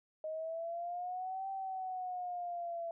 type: exponential two-way sweep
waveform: sine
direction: up then down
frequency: 622.3 to 778 to 670 Hz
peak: -37 dBFS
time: 0.24-2.91 s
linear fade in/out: 2 ms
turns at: 1.49 s
effects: none